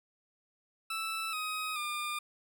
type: tone with pitch steps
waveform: 20% pulse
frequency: 1318.5 / 1259.7 / 1203.5 Hz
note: E6 / D#6 / D6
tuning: 0 / +21 / +42 cents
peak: -29 dBFS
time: 0.9-2.19 s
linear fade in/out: 5 ms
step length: 430 ms
effects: none